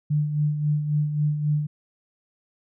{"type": "tone with tremolo", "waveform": "sine", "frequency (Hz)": 149.3, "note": "D3", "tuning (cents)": 29, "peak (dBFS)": -18, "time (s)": [0.1, 1.67], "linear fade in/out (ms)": 10, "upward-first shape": "sine", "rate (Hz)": 3.7, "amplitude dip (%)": 55, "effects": []}